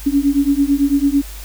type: beating tone pair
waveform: sine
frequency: 277.2 / 286.2 Hz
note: C#4 / D4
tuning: 0 / -45 cents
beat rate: 9 Hz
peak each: -15 / -15 dBFS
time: 0.06-1.22 s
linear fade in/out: 10 ms
effects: added 50 Hz sine -30 dBFS peak until 1.44 s + white hiss -37 dBFS RMS until 1.44 s